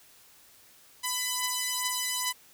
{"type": "beating tone pair", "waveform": "5% pulse", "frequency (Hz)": [999, 1001.4], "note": ["B5", "B5"], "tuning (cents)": [20, 24], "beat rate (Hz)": 2.4, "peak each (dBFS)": [-18, -21], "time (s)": [1.03, 2.33], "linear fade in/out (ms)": 20, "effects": ["white hiss -57 dBFS RMS until 2.53 s"]}